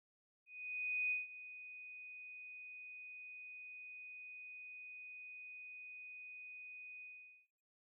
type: tone with ADSR envelope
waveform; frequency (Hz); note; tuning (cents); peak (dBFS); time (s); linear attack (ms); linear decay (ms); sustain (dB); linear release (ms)
sine; 2489; D#7; 0; -33; 0.46-7.48; 650; 160; -16; 450
effects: noise-tail reverb RT60 0.7 s tail -18 dB re dry